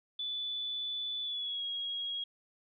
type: tone with pitch glide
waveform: sine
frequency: 3478 to 3296 Hz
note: A7 to G#7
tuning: -21 to -14 cents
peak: -34 dBFS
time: 0.19-2.24 s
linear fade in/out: 5 ms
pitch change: -93 cents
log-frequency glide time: 1.22-1.64 s
effects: none